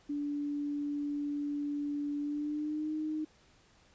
sine tone with pitch glide, 290 to 309 Hz, D4 to D#4, -22 to -12 cents, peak -32 dBFS, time 0.09-3.25 s, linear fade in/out 10 ms, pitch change +110 cents, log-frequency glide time 2.2-2.93 s, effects pink hiss -64 dBFS RMS until 3.94 s + resampled to 16000 Hz

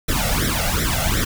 pink noise with flanger, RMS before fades -20 dBFS, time 0.08-1.25 s, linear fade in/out 10 ms, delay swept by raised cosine 0.53 to 1.5 ms, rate 2.7 Hz, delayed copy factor +0.95, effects none

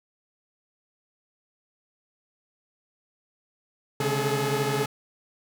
sawtooth tone cluster, 134.8 / 146.2 / 212.4 / 420.3 / 435.1 Hz, C#3 / D3 / G#3 / G#4 / A4, -48 / -7 / +39 / +21 / -19 cents, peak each -25 / -30 / -33 / -24 / -26 dBFS, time 4-4.86 s, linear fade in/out 5 ms, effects none

